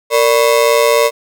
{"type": "ring-modulated tone", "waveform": "35% pulse", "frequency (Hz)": 523.3, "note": "C5", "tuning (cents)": 0, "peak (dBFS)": -4, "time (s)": [0.1, 1.11], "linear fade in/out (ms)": 50, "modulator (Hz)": 61.7, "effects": []}